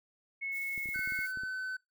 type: tone with pitch glide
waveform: sine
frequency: 2192 to 2171 Hz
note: C#7 to C#7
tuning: -20 to -37 cents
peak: -34 dBFS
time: 0.41-1.27 s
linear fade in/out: 20 ms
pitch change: -17 cents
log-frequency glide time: 0.61-1.03 s
type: noise with tremolo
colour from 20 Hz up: violet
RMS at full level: -48 dBFS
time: 0.51-1.34 s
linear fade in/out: 50 ms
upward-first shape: square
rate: 19 Hz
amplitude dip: 25%
type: clicks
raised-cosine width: 3 ms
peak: -37 dBFS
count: 10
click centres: 0.778 / 0.858 / 0.889 / 0.96 / 0.992 / 1.075 / 1.122 / 1.19 / 1.373 / 1.435 s
type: tone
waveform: triangle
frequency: 1517 Hz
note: F#6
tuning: 43 cents sharp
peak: -33 dBFS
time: 0.94-1.77 s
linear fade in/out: 10 ms
effects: noise-tail reverb RT60 0.2 s tail -22 dB re dry